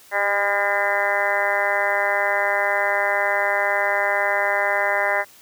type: harmonic tone with a mistuned harmonic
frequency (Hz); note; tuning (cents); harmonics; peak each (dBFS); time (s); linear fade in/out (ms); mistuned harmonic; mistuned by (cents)
202; G#3; -48; 2 / 3 / 4 / 5 / 6 / 7 / 8 / 9 / 10; -34 / -24 / -26 / -28 / -34 / -30 / -27 / -25 / -25; 0.11-5.25; 50; 2; -26
effects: white hiss -49 dBFS RMS until 5.41 s + high-pass 80 Hz 12 dB/octave

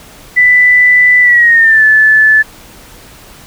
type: tone with pitch glide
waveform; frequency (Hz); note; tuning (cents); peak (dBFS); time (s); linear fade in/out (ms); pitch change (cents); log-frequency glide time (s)
sine; 1987 to 1739.8; B6 to A6; +10 to -20; -3; 0.36-2.43; 20; -230; 1.21-1.84
effects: pink hiss -36 dBFS RMS until 3.46 s

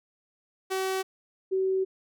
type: tone pair in turn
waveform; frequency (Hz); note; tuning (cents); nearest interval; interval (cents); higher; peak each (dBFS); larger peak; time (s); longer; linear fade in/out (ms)
sawtooth / sine; 380 / 380; F#4 / F#4; +46 / +46; unison; 0; neither; -23; neither; 0.7-1.03 / 1.51-1.85; second; 20
effects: none

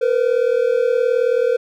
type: tone pair together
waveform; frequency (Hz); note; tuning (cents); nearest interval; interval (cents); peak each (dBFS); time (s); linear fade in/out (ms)
triangle; 467.1 / 506; A#4 / B4; +3 / +42; minor second; 139; -15; 0.01-1.57; 10
effects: none

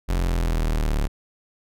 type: linear sweep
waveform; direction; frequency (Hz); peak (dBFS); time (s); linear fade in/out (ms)
40% pulse; down; 45 to 35.74; -19; 0.08-1.08; 20
effects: none

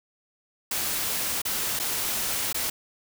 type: noise with dropouts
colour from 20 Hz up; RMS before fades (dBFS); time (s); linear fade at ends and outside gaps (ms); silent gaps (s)
white; -28; 0.71-2.7; 5; 1.418-1.451 / 1.792-1.797 / 2.528-2.544
effects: none

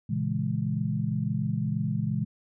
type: chord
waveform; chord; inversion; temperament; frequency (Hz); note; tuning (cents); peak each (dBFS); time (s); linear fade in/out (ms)
sine; A# half-diminished seventh; none; equal; 116.54 / 138.59 / 164.81 / 207.7; A#2 / C#3 / E3 / G#3; 0 / 0 / 0 / 0; -31; 0.09-2.25; 10
effects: none

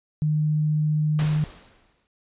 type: tone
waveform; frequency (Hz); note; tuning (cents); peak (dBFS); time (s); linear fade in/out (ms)
sine; 152.5; D#3; -34; -19; 0.22-1.44; 0
type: noise with exponential decay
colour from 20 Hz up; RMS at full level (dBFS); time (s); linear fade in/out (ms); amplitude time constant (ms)
pink; -31; 1.19-2.07; 0; 190
effects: resampled to 8000 Hz

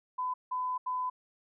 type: tone bursts at uneven times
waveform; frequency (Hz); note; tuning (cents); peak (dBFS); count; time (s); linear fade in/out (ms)
sine; 1007; B5; +33; -30; 3; 0.18-0.34 / 0.51-0.78 / 0.86-1.1; 10
effects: none

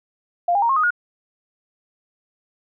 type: tone with pitch steps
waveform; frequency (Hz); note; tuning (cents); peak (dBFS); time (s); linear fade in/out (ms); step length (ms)
sine; 698.5 / 807 / 932.4 / 1077.2 / 1244.6 / 1437.9; F5 / G#5 / A#5 / C#6 / D#6 / F#6; 0 / -50 / 0 / -50 / 0 / -50; -15; 0.48-0.906; 5; 71
effects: none

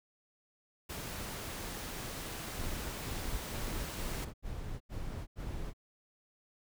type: noise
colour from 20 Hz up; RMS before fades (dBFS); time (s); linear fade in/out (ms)
pink; -42; 0.89-4.25; 10
type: noise bursts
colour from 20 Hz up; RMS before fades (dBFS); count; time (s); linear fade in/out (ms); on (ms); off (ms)
brown; -39; 7; 2.56-5.736; 50; 380; 86
effects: none

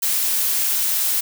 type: noise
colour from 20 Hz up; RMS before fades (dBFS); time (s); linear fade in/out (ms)
blue; -20; 0.02-1.21; 10
effects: none

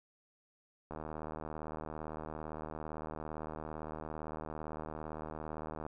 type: click train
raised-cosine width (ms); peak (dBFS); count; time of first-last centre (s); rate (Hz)
1; -28; 386; 0.91-5.865; 77.7
effects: none

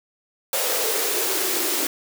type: noise with high-pass filter sweep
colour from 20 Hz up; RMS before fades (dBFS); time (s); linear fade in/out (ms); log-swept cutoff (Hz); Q
white; -23; 0.53-1.87; 2; 510 to 310; 6.1
effects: none

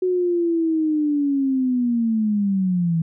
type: linear sweep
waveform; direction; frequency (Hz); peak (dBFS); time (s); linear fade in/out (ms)
sine; down; 370 to 161.1; -17; 0.02-3.02; 5
effects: none

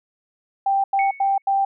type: tone bursts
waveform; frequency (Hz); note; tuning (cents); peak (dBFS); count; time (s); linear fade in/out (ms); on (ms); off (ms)
sine; 786; G5; +4; -16; 4; 0.66-1.65; 5; 180; 90
type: tone with exponential decay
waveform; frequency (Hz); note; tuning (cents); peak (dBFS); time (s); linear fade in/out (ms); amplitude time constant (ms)
sine; 2217; C#7; 0; -22; 0.99-1.42; 1; 93
effects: none

